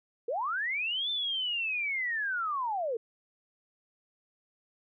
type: linear two-way sweep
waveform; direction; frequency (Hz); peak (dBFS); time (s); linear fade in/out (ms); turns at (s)
sine; up then down; 429.7 to 3573 to 429.7; -29; 0.28-2.97; 5; 1.1
effects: none